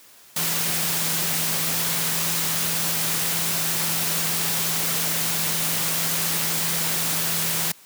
sine tone in noise, 164.81 Hz, E3, in tune, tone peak -33 dBFS, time 0.36-7.72 s, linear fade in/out 5 ms, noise white, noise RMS -24 dBFS, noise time 0.36-7.72 s, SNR -12 dB, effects white hiss -50 dBFS RMS until 7.85 s + high-pass 100 Hz 12 dB/octave

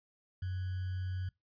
sine tone with sample-and-hold, 92.5 Hz, F#2, in tune, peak -34 dBFS, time 0.42-1.29 s, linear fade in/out 5 ms, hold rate 1575 Hz, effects noise-tail reverb RT60 0.2 s tail -24 dB re dry + resampled to 11025 Hz

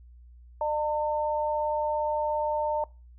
sine tone pair together, 603 / 904.3 Hz, D5 / A5, +46 / +47 cents, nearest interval perfect fifth, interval 701 cents, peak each -28 / -27 dBFS, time 0.61-2.84 s, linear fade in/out 2 ms, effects noise-tail reverb RT60 0.3 s tail -23 dB re dry + added 60 Hz sine -48 dBFS peak until 3.18 s

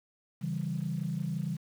sine chord, C# diminished, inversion none, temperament equal, 138.59 / 164.81 / 196 Hz, C#3 / E3 / G3, 0 / 0 / 0 cents, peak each -35 / -33 / -36 dBFS, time 0.41-1.57 s, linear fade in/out 20 ms, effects tanh soft clip ceiling -22 dBFS + 9-bit

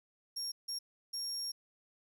35% pulse tone bursts at uneven times, 5560 Hz, F8, 9 cents flat, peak -34 dBFS, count 3, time 0.36-0.52 / 0.68-0.79 / 1.13-1.52 s, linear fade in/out 10 ms, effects none

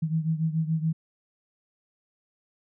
sine beating tone pair, 158.4 / 165.4 Hz, D#3 / E3, +31 / +6 cents, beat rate 7 Hz, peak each -25 / -29 dBFS, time 0.02-0.93 s, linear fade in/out 10 ms, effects none

